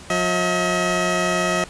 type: tone pair together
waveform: 15% pulse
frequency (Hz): 178.9 / 638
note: F3 / D#5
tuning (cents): +42 / +43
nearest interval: octave + minor seventh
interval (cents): 2201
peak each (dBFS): -16 / -14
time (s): 0.1-1.64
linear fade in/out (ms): 2
effects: pink hiss -41 dBFS RMS until 1.69 s + resampled to 22050 Hz